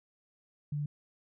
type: tone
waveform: sine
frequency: 146.83 Hz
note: D3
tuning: in tune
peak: -31 dBFS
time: 0.72-0.86 s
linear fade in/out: 5 ms
effects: none